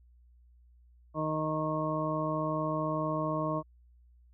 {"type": "harmonic tone", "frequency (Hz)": 155.56, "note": "D#3", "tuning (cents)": 0, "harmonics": [1, 2, 3, 4, 6, 7], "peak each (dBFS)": [-35, -35, -42, -34, -41, -35], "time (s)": [1.14, 3.63], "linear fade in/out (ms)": 50, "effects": ["added 60 Hz sine -57 dBFS peak until 4.33 s"]}